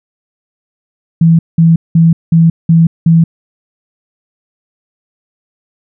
sine tone bursts, 165 Hz, E3, 2 cents sharp, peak -3 dBFS, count 6, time 1.21-3.24 s, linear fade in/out 5 ms, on 180 ms, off 190 ms, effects none

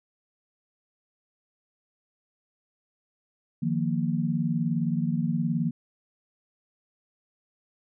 sine chord, Eb suspended second, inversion none, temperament equal, 155.56 / 174.61 / 233.1 Hz, Eb3 / F3 / Bb3, 0 / 0 / 0 cents, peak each -28 dBFS, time 3.62-5.71 s, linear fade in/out 10 ms, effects none

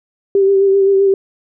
sine tone with vibrato, 391.7 Hz, G4, 1 cent flat, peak -8 dBFS, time 0.35-1.14 s, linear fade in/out 2 ms, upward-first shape sine, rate 7.7 Hz, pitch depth 27 cents each way, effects none

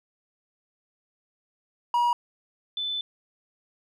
triangle / sine tone pair in turn, 959 / 3512 Hz, A#5 / A7, +49 / -4 cents, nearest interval octave + minor seventh, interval 2247 cents, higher second, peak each -18 / -27 dBFS, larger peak first, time 1.94-2.13 / 2.77-3.01 s, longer second, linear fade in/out 2 ms, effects none

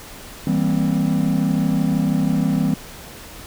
triangle chord, C dominant seventh, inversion first, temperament just, 163.52 / 196.22 / 235.5 / 261.6 Hz, E3 / G3 / Bb3 / C4, -14 / +2 / +18 / 0 cents, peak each -19 / -19 / -22 / -20 dBFS, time 0.47-2.74 s, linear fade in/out 2 ms, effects pink hiss -38 dBFS RMS until 3.46 s

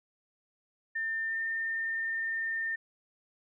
sine tone with pitch glide, 1800 to 1810.4 Hz, A6 to A6, +39 to +49 cents, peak -30 dBFS, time 0.95-2.76 s, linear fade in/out 10 ms, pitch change +10 cents, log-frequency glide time 1.24-1.45 s, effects none

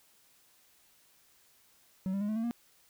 triangle tone with pitch steps, 188.6 / 197.29 / 206.4 / 215.9 / 225.8 / 236.3 Hz, F#3 / G3 / G#3 / A3 / A3 / A#3, +33 / +11 / -10 / -33 / +45 / +24 cents, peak -28 dBFS, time 2.06-2.51 s, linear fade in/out 0 ms, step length 75 ms, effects white hiss -65 dBFS RMS until 2.89 s

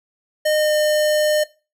square tone with pitch glide, 612 to 606.7 Hz, D#5 to D#5, -29 to -44 cents, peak -16 dBFS, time 0.45-1.44 s, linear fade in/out 10 ms, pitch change -15 cents, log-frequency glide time 0.56-0.74 s, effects noise-tail reverb RT60 0.3 s tail -18 dB re dry

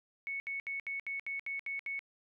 sine tone bursts, 2212 Hz, C#7, 4 cents flat, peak -35 dBFS, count 9, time 0.27-1.992 s, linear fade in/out 0 ms, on 130 ms, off 69 ms, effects none

